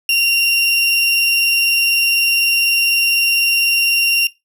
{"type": "tone with vibrato", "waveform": "35% pulse", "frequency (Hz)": 2764, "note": "F7", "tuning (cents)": -19, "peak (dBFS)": -10, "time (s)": [0.09, 4.27], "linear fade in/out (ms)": 2, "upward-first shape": "sine", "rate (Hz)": 20, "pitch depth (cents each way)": 14, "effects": ["noise-tail reverb RT60 0.2 s tail -20 dB re dry"]}